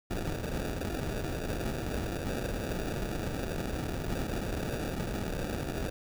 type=noise with sample-and-hold; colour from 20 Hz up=pink; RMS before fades=-34 dBFS; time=0.1-5.9 s; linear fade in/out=10 ms; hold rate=1050 Hz; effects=none